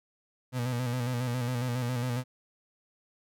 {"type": "tone with vibrato", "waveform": "35% pulse", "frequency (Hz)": 123.47, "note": "B2", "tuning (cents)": 0, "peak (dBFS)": -27, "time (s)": [0.52, 2.24], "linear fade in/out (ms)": 50, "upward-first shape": "square", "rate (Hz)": 7.3, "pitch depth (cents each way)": 51, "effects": []}